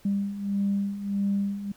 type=beating tone pair; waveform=sine; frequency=198.5 / 200.1 Hz; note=G3 / G3; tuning=+22 / +36 cents; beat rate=1.6 Hz; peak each=-30 / -25 dBFS; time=0.05-1.72 s; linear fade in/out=5 ms; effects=tanh soft clip ceiling -17 dBFS + pink hiss -57 dBFS RMS until 1.76 s